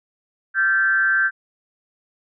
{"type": "tone with frequency modulation", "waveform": "sine", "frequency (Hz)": 1558, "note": "G6", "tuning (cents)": -11, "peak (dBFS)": -15, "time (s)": [0.54, 1.31], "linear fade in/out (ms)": 50, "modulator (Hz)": 182, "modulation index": 0.64, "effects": []}